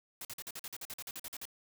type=noise bursts; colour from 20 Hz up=white; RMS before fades=-43 dBFS; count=15; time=0.21-1.454 s; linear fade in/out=2 ms; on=40 ms; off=46 ms; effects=none